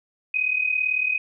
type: tone pair together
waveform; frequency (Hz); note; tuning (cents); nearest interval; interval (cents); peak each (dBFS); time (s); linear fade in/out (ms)
sine; 2481 / 2519; D#7 / D#7; -6 / +21; unison; 27; -25 / -22; 0.34-1.18; 5
effects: none